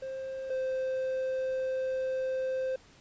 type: tone pair in turn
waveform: triangle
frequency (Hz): 529 / 521.4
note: C5 / C5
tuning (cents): +19 / -6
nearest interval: unison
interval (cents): 25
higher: first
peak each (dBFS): -33 / -27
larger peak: second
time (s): 0.02-0.5 / 0.5-2.76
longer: second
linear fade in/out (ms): 5
effects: pink hiss -58 dBFS RMS until 3 s + resampled to 16000 Hz